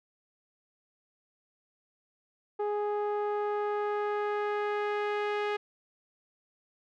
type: tone with low-pass filter sweep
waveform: sawtooth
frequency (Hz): 415.3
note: G#4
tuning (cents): 0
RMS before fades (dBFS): -31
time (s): 2.59-5.57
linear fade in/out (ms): 10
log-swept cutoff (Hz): 830 to 2500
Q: 1.2
effects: none